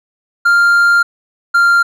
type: tone pair in turn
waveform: triangle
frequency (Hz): 1396.9 / 1391.4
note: F6 / F6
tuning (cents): 0 / -7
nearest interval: unison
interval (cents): 7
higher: first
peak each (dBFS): -5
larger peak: neither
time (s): 0.45-1.03 / 1.54-1.83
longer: first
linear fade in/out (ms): 10
effects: none